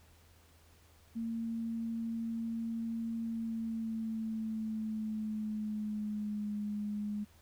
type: tone with pitch glide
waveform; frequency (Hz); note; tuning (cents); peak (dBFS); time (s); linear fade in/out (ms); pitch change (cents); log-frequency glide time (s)
sine; 228.2 to 208.1; A#3 to G#3; -37 to +4; -34; 1.15-7.25; 20; -159; 3.22-6.54
effects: added 81 Hz sine -62 dBFS peak until 7.41 s + pink hiss -65 dBFS RMS until 7.41 s